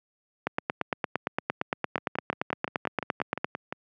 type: two click trains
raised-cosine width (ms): 0.5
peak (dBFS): -10 / -16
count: 27 / 11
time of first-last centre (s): 0.47-3.445 / 1.98-3.725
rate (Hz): 8.74 / 5.73
effects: high-pass 150 Hz 12 dB/octave